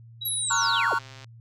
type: tone with tremolo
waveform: sine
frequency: 3883 Hz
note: B7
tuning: 30 cents flat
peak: -30 dBFS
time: 0.21-0.81 s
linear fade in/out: 10 ms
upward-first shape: sine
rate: 19 Hz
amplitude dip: 35%
type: linear sweep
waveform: sine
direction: down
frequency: 11830 to 284.2 Hz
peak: -26 dBFS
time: 0.25-0.94 s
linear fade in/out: 5 ms
type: chord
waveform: triangle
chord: Gb major seventh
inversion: first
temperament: just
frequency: 925 / 1110 / 1387.5 / 1480 Hz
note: Bb5 / Db6 / F6 / Gb6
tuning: -14 / +2 / -12 / 0 cents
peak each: -26 dBFS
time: 0.5-0.99 s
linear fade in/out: 10 ms
type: click train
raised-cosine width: 0.2 ms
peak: -28 dBFS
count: 84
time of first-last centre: 0.62-1.244 s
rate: 133 Hz
effects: added 115 Hz sine -45 dBFS peak until 1.4 s